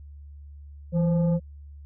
sine tone pair together, 166.26 / 523.3 Hz, E3 / C5, +15 / 0 cents, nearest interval octave + minor sixth, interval 1985 cents, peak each -18 / -26 dBFS, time 0.92-1.4 s, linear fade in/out 50 ms, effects tanh soft clip ceiling -17 dBFS + added 72 Hz sine -41 dBFS peak until 1.85 s

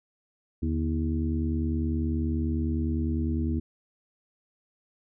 harmonic tone with a mistuned harmonic, 80 Hz, D#2, 49 cents sharp, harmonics 1 / 2 / 3 / 4 / 5, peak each -27 / -36 / -30 / -33 / -44 dBFS, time 0.62-3.6 s, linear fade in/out 10 ms, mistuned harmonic 2, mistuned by -110 cents, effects none

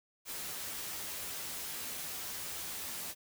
white noise with comb filter, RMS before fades -41 dBFS, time 0.25-3.15 s, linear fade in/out 50 ms, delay 12 ms, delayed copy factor +0.55, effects none

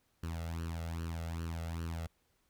sawtooth tone with flanger, 82.9 Hz, E2, 10 cents sharp, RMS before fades -39 dBFS, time 0.23-2.07 s, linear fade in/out 5 ms, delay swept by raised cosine 0.68 to 1.52 ms, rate 2.5 Hz, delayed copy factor +0.75, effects pink hiss -75 dBFS RMS until 2.49 s

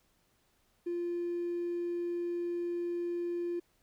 triangle tone with hard clipping, 347 Hz, F4, 11 cents flat, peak -32 dBFS, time 0.86-3.6 s, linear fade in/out 10 ms, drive 3 dB, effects pink hiss -72 dBFS RMS until 3.82 s

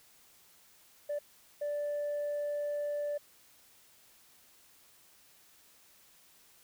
sine tone bursts at uneven times, 585 Hz, D5, 7 cents flat, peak -30 dBFS, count 2, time 1.09-1.19 / 1.61-3.18 s, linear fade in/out 10 ms, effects tanh soft clip ceiling -30 dBFS + white hiss -62 dBFS RMS until 6.63 s

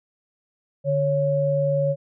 sine tone pair together, 146.84 / 554.4 Hz, D3 / C#5, 0 / 0 cents, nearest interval octave + major seventh, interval 2300 cents, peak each -23 / -20 dBFS, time 0.84-1.96 s, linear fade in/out 50 ms, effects none

